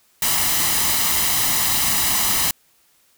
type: noise with comb filter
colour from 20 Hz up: white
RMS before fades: -19 dBFS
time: 0.22-2.51 s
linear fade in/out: 2 ms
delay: 1 ms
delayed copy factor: +0.55
effects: white hiss -59 dBFS RMS until 3.17 s